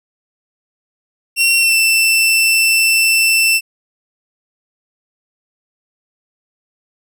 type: tone with pitch glide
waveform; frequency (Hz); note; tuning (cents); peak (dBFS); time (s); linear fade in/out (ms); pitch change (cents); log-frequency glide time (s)
sawtooth; 2730 to 2672; F7 to E7; -40 to +23; -7; 1.36-3.61; 50; -37; 1.58-1.75
effects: none